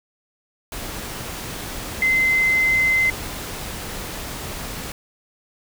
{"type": "tone in noise", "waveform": "sine", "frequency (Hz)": 2064, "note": "C7", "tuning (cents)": -24, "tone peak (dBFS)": -15, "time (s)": [2.02, 3.1], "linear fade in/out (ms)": 2, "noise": "pink", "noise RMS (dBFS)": -31, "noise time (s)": [0.72, 4.92], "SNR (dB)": 13, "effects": []}